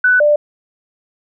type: tone pair in turn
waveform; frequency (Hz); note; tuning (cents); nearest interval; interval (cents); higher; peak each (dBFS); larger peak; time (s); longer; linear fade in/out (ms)
sine; 1493 / 592.5; F#6 / D5; +15 / +15; octave + major third; 1600; first; -8; neither; 0.04-0.2 / 0.2-0.36; neither; 5
effects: none